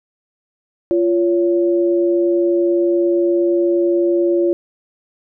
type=tone pair together; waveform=sine; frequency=346 / 562.7 Hz; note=F4 / C#5; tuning=-16 / +26 cents; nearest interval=minor sixth; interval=842 cents; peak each=-13 / -20 dBFS; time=0.91-4.53 s; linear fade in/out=0 ms; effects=none